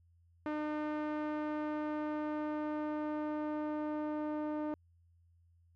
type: tone with low-pass filter sweep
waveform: sawtooth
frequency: 302.6 Hz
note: D#4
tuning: 48 cents flat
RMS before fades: -37 dBFS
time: 0.46-4.74 s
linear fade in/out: 0 ms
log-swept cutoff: 1600 to 920 Hz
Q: 0.94
effects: added 85 Hz sine -64 dBFS peak until 5.75 s